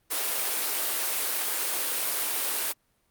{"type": "high-pass noise", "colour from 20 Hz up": "white", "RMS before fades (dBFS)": -28, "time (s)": [0.1, 2.73], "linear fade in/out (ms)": 20, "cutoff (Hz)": 310, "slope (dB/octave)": 24, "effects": ["pink hiss -70 dBFS RMS until 3.1 s", "Opus 32 kbps"]}